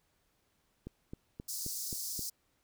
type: click train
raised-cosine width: 3 ms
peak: -29 dBFS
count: 6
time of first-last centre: 0.87-2.193 s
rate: 3.78 Hz
type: high-pass noise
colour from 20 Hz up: pink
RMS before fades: -39 dBFS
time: 1.48-2.3 s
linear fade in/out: 10 ms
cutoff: 4700 Hz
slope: 48 dB/octave
effects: pink hiss -75 dBFS RMS until 2.63 s